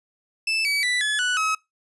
30% pulse tone with pitch steps, 2637 / 2282 / 1975.5 / 1709.9 / 1480 / 1281 Hz, E7 / C#7 / B6 / A6 / F#6 / E6, 0 / +50 / 0 / -50 / 0 / -50 cents, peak -18 dBFS, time 0.47-1.55 s, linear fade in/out 5 ms, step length 180 ms, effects noise-tail reverb RT60 0.2 s tail -24 dB re dry + resampled to 24000 Hz

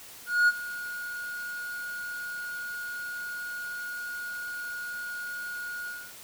triangle tone with ADSR envelope, 1443 Hz, F#6, 44 cents flat, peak -15 dBFS, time 0.26-6.14 s, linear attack 220 ms, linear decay 35 ms, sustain -17 dB, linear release 270 ms, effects white hiss -47 dBFS RMS until 6.23 s

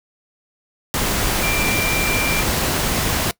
sine tone in noise, 2366 Hz, D7, 12 cents sharp, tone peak -21 dBFS, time 1.43-2.41 s, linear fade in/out 0 ms, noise pink, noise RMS -20 dBFS, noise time 0.94-3.31 s, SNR -4 dB, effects noise-tail reverb RT60 0.1 s tail -21 dB re dry

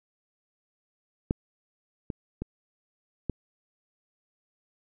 clicks, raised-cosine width 3 ms, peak -11 / -19 / -19 / -15 dBFS, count 4, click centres 1.309 / 2.102 / 2.42 / 3.297 s, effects none

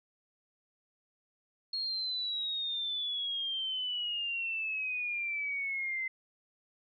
sine exponential sweep, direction down, 4302 to 2055 Hz, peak -32 dBFS, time 1.73-6.08 s, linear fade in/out 5 ms, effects none

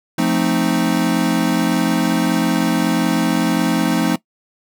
square chord, F dominant seventh, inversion none, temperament equal, 174.61 / 220 / 261.6 / 311.1 Hz, F3 / A3 / C4 / Eb4, 0 / 0 / 0 / 0 cents, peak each -21 dBFS, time 0.18-4.16 s, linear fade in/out 5 ms, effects noise-tail reverb RT60 0.1 s tail -19 dB re dry

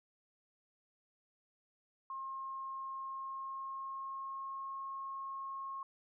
sine tone with pitch glide, 1071 to 1082.8 Hz, C6 to C#6, +40 to -41 cents, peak -40 dBFS, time 2.1-5.83 s, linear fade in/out 2 ms, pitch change +19 cents, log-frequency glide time 2.98-4.76 s, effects none

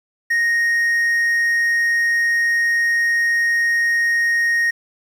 triangle tone, 1864.7 Hz, A#6, in tune, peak -13 dBFS, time 0.3-4.71 s, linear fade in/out 10 ms, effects 8-bit

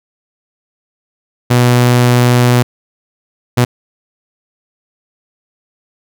sawtooth tone bursts at uneven times, 122.6 Hz, B2, 12 cents flat, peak -3 dBFS, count 2, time 1.5-2.63 / 3.57-3.65 s, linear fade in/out 10 ms, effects none

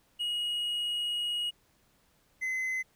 triangle tone pair in turn, 2891 / 2044 Hz, F#7 / C7, -41 / -41 cents, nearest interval tritone, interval 600 cents, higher first, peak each -28 dBFS, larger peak neither, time 0.19-1.51 / 2.41-2.83 s, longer first, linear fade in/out 20 ms, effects pink hiss -68 dBFS RMS until 2.95 s

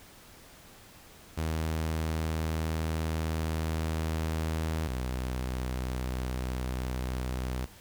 sawtooth tone pair in turn, 79.8 / 63.18 Hz, D#2 / B1, +44 / +40 cents, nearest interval major third, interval 404 cents, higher first, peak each -25 / -27 dBFS, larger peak first, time 1.37-4.88 / 4.88-7.66 s, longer first, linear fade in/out 10 ms, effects pink hiss -53 dBFS RMS until 7.8 s

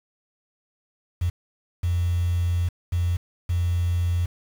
triangle tone bursts at uneven times, 87.31 Hz, F2, in tune, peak -16 dBFS, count 4, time 1.21-1.3 / 1.83-2.69 / 2.92-3.17 / 3.49-4.26 s, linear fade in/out 10 ms, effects tanh soft clip ceiling -18 dBFS + 7-bit

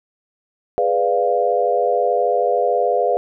sine chord, G# diminished seventh, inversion none, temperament equal, 415.3 / 493.9 / 587.3 / 698.5 Hz, G#4 / B4 / D5 / F5, 0 / 0 / 0 / 0 cents, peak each -22 / -19 / -22 / -19 dBFS, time 0.78-3.17 s, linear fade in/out 0 ms, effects none

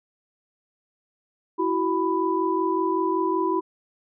sine tone cluster, 331.2 / 376.5 / 993 Hz, E4 / F#4 / B5, +8 / +30 / +9 cents, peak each -25 dBFS, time 1.58-3.61 s, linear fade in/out 20 ms, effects none

